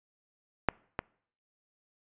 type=clicks; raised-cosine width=0.5 ms; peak=-8 / -15 dBFS; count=2; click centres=0.687 / 0.991 s; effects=noise-tail reverb RT60 0.6 s tail -26 dB re dry + resampled to 8000 Hz

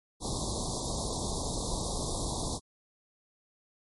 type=band-stop noise; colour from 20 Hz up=pink; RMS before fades=-33 dBFS; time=0.2-2.6 s; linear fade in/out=50 ms; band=1100 to 3600 Hz; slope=96 dB/octave; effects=MP3 48 kbps

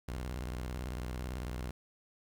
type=tone with vibrato; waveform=sawtooth; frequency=61.74 Hz; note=B1; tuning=in tune; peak=-33 dBFS; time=0.08-1.71 s; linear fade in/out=5 ms; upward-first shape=square; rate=18 Hz; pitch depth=240 cents each way; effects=10-bit

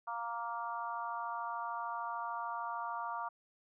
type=harmonic tone; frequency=233.4 Hz; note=A#3; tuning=2 cents sharp; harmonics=3 / 4 / 5 / 6; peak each=-44 / -40 / -41 / -47 dBFS; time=0.07-3.29 s; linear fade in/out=10 ms; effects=none

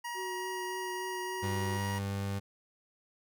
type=tone; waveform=25% pulse; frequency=952 Hz; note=A#5; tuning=36 cents sharp; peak=-33 dBFS; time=0.04-1.99 s; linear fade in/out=10 ms
type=tone with vibrato; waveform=triangle; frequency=370 Hz; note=F#4; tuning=in tune; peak=-37 dBFS; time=0.14-1.8 s; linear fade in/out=50 ms; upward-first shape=triangle; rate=3.5 Hz; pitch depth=23 cents each way
type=tone with pitch glide; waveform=30% pulse; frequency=98 to 99.08 Hz; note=G2 to G2; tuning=0 to +19 cents; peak=-30 dBFS; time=1.42-2.4 s; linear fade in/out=20 ms; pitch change=+19 cents; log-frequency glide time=1.63-1.8 s
effects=none

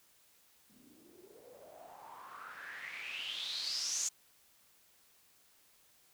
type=noise with low-pass filter sweep; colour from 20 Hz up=blue; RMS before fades=-43 dBFS; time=0.69-4.09 s; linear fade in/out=10 ms; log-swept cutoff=220 to 7000 Hz; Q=7; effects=white hiss -67 dBFS RMS until 6.13 s

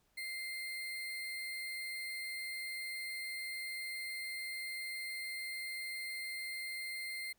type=tone with sample-and-hold; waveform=sine; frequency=2093 Hz; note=C7; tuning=in tune; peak=-39 dBFS; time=0.17-7.33 s; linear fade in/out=10 ms; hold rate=6300 Hz; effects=pink hiss -75 dBFS RMS until 7.38 s

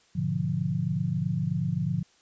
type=chord; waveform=sine; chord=G# diminished seventh; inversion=none; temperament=equal; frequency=103.83 / 123.47 / 146.83 / 174.61 Hz; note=G#2 / B2 / D3 / F3; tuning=0 / 0 / 0 / 0 cents; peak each=-34 / -33 / -29 / -29 dBFS; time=0.15-2.03 s; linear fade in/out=10 ms; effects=white hiss -62 dBFS RMS until 2.21 s + resampled to 16000 Hz

